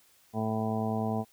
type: harmonic tone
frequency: 110 Hz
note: A2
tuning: in tune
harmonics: 1 / 2 / 3 / 4 / 5 / 6 / 7 / 8 / 9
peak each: -34 / -31 / -44 / -37 / -46 / -37 / -36 / -48 / -42 dBFS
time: 0.33-1.25 s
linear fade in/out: 50 ms
effects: white hiss -63 dBFS RMS until 1.32 s